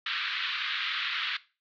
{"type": "band-pass noise", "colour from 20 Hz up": "white", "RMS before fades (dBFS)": -32, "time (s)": [0.06, 1.37], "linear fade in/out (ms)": 5, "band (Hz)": [1200, 3900], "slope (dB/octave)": 48, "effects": ["noise-tail reverb RT60 0.3 s tail -17 dB re dry"]}